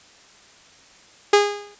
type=tone with exponential decay; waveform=sawtooth; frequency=410 Hz; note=G#4; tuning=22 cents flat; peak=-5 dBFS; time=1.33-1.75 s; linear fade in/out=5 ms; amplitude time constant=91 ms; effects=white hiss -50 dBFS RMS until 1.79 s + resampled to 16000 Hz